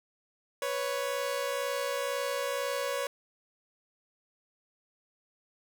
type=tone pair together; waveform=sawtooth; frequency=493.9 / 555.9 Hz; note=B4 / C#5; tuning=0 / +5 cents; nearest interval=major second; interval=205 cents; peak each=-31 / -28 dBFS; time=0.62-3.07 s; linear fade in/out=2 ms; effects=none